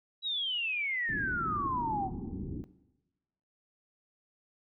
sine exponential sweep, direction down, 3935 to 740 Hz, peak -30 dBFS, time 0.22-2.1 s, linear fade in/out 50 ms
white low-pass noise, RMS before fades -39 dBFS, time 1.09-2.64 s, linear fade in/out 0 ms, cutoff 350 Hz, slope 48 dB/octave
effects noise-tail reverb RT60 1.0 s tail -17 dB re dry

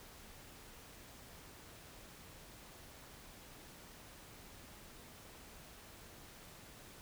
silence, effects pink hiss -56 dBFS RMS until 7.01 s

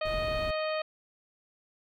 harmonic tone, 622.3 Hz, D#5, in tune, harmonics 1 / 2 / 3 / 4 / 5 / 6 / 7, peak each -30 / -37 / -41 / -40 / -44 / -48 / -44 dBFS, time 0.01-0.82 s, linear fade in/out 5 ms
brown noise, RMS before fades -37 dBFS, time 0.05-0.51 s, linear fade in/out 5 ms
effects none

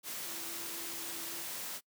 sine tone in noise, 335.7 Hz, E4, 32 cents sharp, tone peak -52 dBFS, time 0.24-1.46 s, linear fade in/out 50 ms, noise white, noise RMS -41 dBFS, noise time 0.03-1.81 s, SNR -14 dB, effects noise-tail reverb RT60 0.1 s tail -25 dB re dry + high-pass 150 Hz 12 dB/octave

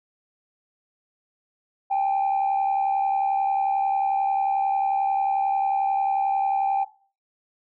sine tone pair together, 787 / 858.2 Hz, G5 / A5, +7 / -43 cents, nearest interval minor second, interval 150 cents, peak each -19 / -28 dBFS, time 1.9-6.85 s, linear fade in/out 20 ms, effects noise-tail reverb RT60 0.4 s tail -19 dB re dry + tanh soft clip ceiling -16 dBFS

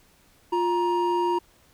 triangle tone pair together, 351.2 / 942.5 Hz, F4 / A#5, +10 / +19 cents, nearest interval octave + perfect fourth, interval 1709 cents, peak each -22 dBFS, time 0.52-1.39 s, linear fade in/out 10 ms, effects pink hiss -59 dBFS RMS until 1.73 s

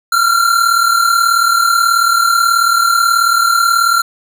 square tone pair together, 1366.6 / 1405 Hz, F6 / F6, -38 / +10 cents, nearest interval unison, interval 48 cents, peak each -11 / -16 dBFS, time 0.12-4.02 s, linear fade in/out 5 ms, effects none

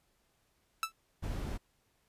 sawtooth tone with exponential decay, 1318.5 Hz, E6, in tune, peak -23 dBFS, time 0.83-0.92 s, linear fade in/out 1 ms, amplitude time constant 19 ms
brown noise, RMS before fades -37 dBFS, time 1.22-1.58 s, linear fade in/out 20 ms
effects pink hiss -74 dBFS RMS until 2.08 s + resampled to 32000 Hz

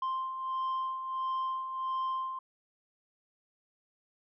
sine beating tone pair, 1046.5 / 1048 Hz, C6 / C6, 0 / +2 cents, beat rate 1.5 Hz, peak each -37 / -30 dBFS, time 0.02-2.39 s, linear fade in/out 5 ms, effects tanh soft clip ceiling -29 dBFS

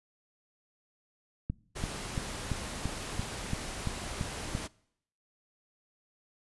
click train, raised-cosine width 5 ms, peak -19 dBFS, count 10, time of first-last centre 1.5-4.551 s, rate 2.95 Hz
pink noise, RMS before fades -39 dBFS, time 1.75-4.68 s, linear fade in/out 20 ms
effects noise-tail reverb RT60 0.7 s tail -23 dB re dry + resampled to 24000 Hz

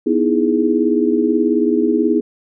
sine chord, E major seventh, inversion second, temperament equal, 246.9 / 311.1 / 329.6 / 415.3 Hz, B3 / D#4 / E4 / G#4, 0 / 0 / 0 / 0 cents, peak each -18 dBFS, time 0.06-2.21 s, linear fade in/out 10 ms, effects none

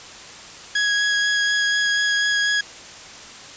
sawtooth tone with vibrato, 1661.2 Hz, G#6, in tune, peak -14 dBFS, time 0.75-2.61 s, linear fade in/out 5 ms, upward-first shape sine, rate 4.1 Hz, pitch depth 9 cents each way, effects white hiss -39 dBFS RMS until 3.56 s + resampled to 16000 Hz

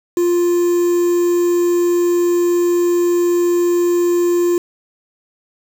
triangle tone with quantisation, 349.2 Hz, F4, in tune, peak -10 dBFS, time 0.17-4.58 s, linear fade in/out 2 ms, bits 5, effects none

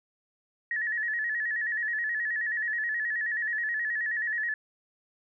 sine tone with vibrato, 1808 Hz, A6, 47 cents sharp, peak -27 dBFS, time 0.71-4.54 s, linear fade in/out 2 ms, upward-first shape square, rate 9.4 Hz, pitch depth 75 cents each way, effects none

